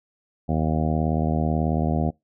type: harmonic tone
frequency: 78.3 Hz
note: D#2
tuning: 11 cents sharp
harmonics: 1 / 2 / 3 / 4 / 5 / 6 / 7 / 8 / 9 / 10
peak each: -26 / -24 / -26 / -32 / -35 / -37 / -34 / -36 / -31 / -38 dBFS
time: 0.48-2.11 s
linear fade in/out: 20 ms
effects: noise-tail reverb RT60 0.2 s tail -25 dB re dry